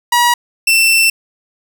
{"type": "tone pair in turn", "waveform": "sawtooth", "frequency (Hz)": [961, 2682], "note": ["B5", "E7"], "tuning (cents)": [-48, 29], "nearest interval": "octave + tritone", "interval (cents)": 1777, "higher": "second", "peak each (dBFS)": -5, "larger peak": "neither", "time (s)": [[0.12, 0.34], [0.67, 1.1]], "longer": "second", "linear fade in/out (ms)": 5, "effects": []}